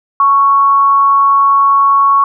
sine tone with amplitude modulation, 1110 Hz, C#6, 2 cents sharp, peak -4 dBFS, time 0.2-2.24 s, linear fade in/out 2 ms, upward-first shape sine, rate 235 Hz, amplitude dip 35%, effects none

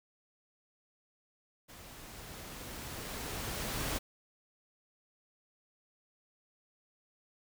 pink noise with level ramp, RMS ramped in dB -52 to -35 dBFS, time 1.68-3.99 s, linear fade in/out 20 ms, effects none

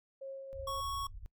sine tone with tremolo, 541 Hz, C#5, 42 cents flat, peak -39 dBFS, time 0.21-0.81 s, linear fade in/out 10 ms, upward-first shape triangle, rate 3 Hz, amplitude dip 40%
pink low-pass noise, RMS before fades -46 dBFS, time 0.53-1.26 s, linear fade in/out 0 ms, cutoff 100 Hz, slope 96 dB/octave
square tone, 1108.7 Hz, C#6, in tune, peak -36 dBFS, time 0.67-1.07 s, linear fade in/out 5 ms
effects noise-tail reverb RT60 0.1 s tail -24 dB re dry + MP3 96 kbps

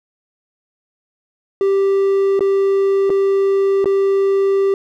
triangle tone with dropouts, 392 Hz, G4, in tune, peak -10 dBFS, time 1.61-4.74 s, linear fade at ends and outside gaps 1 ms, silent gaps 2.393-2.407 / 3.096-3.102 / 3.844-3.857 s, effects none

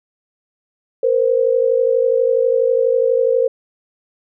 sine tone pair together, 466.3 / 518.5 Hz, A#4 / C5, +1 / -16 cents, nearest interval major second, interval 183 cents, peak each -15 dBFS, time 1.03-3.48 s, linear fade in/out 5 ms, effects none

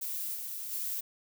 violet noise with level steps, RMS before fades -36 / -39 / -35 dBFS, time 0.01-1.01 s, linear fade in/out 10 ms, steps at 0.34 / 0.71 s, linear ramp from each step 20 ms, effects none

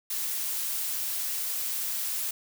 blue noise, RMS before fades -31 dBFS, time 0.1-2.31 s, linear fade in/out 5 ms, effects none

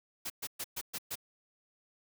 white noise bursts, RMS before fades -38 dBFS, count 6, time 0.25-1.156 s, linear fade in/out 10 ms, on 51 ms, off 120 ms, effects none

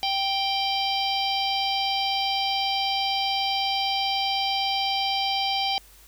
harmonic tone with a mistuned harmonic, 784 Hz, G5, in tune, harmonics 1 / 3 / 4 / 5 / 6 / 7, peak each -26 / -33 / -28 / -33 / -31 / -38 dBFS, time 0.03-5.78 s, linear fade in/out 0 ms, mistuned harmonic 6, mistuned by +21 cents, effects added 50 Hz sine -53 dBFS peak until 6.07 s + white hiss -53 dBFS RMS until 6.07 s

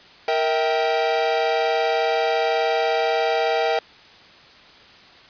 45% pulse chord, E diminished, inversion second, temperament equal with one note detuned, 466.2 / 647.6 / 784 Hz, Bb4 / E5 / G5, 0 / -31 / 0 cents, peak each -23 dBFS, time 0.28-3.79 s, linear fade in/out 2 ms, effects white hiss -47 dBFS RMS until 5.29 s + resampled to 11025 Hz

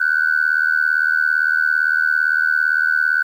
sine tone with amplitude modulation, 1500 Hz, F#6, 23 cents sharp, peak -9 dBFS, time 0-3.23 s, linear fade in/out 10 ms, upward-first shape sine, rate 77.7 Hz, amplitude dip 95%, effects tanh soft clip ceiling -7 dBFS + 8-bit

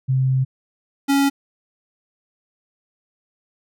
sine / square tone pair in turn, 131.3 / 278.2 Hz, C3 / C#4, +6 / +6 cents, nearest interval octave + minor second, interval 1300 cents, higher second, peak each -15 dBFS, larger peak neither, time 0.08-0.45 / 1.08-1.3 s, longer first, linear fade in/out 20 ms, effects none

